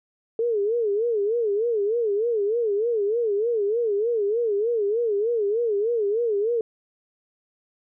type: tone with vibrato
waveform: sine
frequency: 437.4 Hz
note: A4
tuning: 10 cents flat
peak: -20 dBFS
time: 0.39-6.61 s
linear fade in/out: 2 ms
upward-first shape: sine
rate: 3.3 Hz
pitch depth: 160 cents each way
effects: none